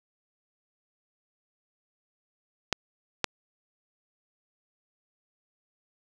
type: clicks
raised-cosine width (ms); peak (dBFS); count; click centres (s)
0.2; -6; 2; 2.727 / 3.243
effects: 7-bit